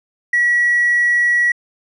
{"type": "tone with hard clipping", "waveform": "sine", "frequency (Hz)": 1928, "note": "B6", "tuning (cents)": -42, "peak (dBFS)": -12, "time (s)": [0.33, 1.52], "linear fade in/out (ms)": 5, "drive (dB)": 1, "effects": ["resampled to 22050 Hz"]}